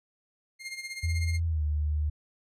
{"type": "tone with tremolo", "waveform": "sawtooth", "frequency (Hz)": 2121, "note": "C7", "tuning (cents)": 23, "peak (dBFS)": -30, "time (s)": [0.59, 1.4], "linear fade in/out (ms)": 50, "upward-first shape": "sine", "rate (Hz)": 16, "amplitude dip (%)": 70}
{"type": "tone with pitch glide", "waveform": "sine", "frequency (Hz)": [83.4, 75.16], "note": ["E2", "D2"], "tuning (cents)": [21, 41], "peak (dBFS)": -25, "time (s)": [1.03, 2.1], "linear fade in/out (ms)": 10, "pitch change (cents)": -180, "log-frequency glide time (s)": [1.46, 1.63]}
{"effects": ["low-pass 10000 Hz 12 dB/octave"]}